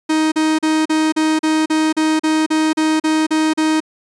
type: tone bursts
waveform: 45% pulse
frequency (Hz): 313.2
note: D#4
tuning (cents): +11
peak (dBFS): -13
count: 14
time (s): 0.09-3.804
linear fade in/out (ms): 10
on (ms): 230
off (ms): 38
effects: resampled to 22050 Hz